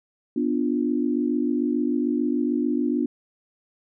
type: chord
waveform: sine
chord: B diminished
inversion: none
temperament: equal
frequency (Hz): 246.9 / 293.7 / 349.2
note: B3 / D4 / F4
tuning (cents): 0 / 0 / 0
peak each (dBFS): -24 / -24 / -28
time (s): 0.36-3.06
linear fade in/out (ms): 5
effects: none